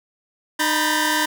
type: tone cluster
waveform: sawtooth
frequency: 305.1 / 950 / 991 / 1564 / 1786 Hz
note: D#4 / A#5 / B5 / G6 / A6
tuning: -34 / +33 / +6 / -4 / +25 cents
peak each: -21 dBFS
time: 0.59-1.26 s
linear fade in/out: 10 ms
effects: none